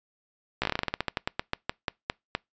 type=slowing click train; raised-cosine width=0.3 ms; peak=-10 dBFS; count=21; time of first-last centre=0.62-2.351 s; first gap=15 ms; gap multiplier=1.16; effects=noise-tail reverb RT60 0.2 s tail -26 dB re dry + resampled to 16000 Hz